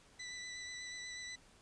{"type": "tone with vibrato", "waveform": "20% pulse", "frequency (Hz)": 1983, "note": "B6", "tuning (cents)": 7, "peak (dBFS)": -39, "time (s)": [0.19, 1.36], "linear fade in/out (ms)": 10, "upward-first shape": "sine", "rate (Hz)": 8.2, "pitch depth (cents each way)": 16, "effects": ["pink hiss -64 dBFS RMS until 1.61 s", "resampled to 22050 Hz"]}